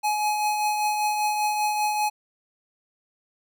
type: tone with tremolo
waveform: square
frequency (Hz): 843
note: G#5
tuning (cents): +26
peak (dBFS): -21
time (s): 0.03-2.1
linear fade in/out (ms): 20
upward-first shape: triangle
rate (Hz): 5.1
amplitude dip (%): 40
effects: none